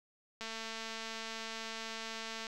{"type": "click train", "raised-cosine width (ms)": 0.2, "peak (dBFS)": -25, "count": 462, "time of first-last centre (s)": [0.41, 2.468], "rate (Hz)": 224, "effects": []}